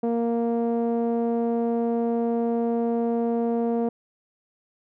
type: tone with low-pass filter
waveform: sawtooth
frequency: 233.1 Hz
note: A#3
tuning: in tune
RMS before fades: -24 dBFS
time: 0.03-3.89 s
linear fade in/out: 5 ms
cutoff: 580 Hz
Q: 2.2
effects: none